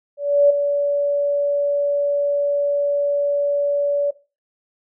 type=tone with ADSR envelope; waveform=sine; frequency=573 Hz; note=D5; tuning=43 cents flat; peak=-8 dBFS; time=0.17-4.11 s; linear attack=330 ms; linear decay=8 ms; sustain=-8 dB; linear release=10 ms; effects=noise-tail reverb RT60 0.3 s tail -17 dB re dry